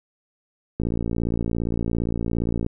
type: click train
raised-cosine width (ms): 3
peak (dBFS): -12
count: 108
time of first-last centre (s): 0.8-2.664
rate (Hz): 57.4
effects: none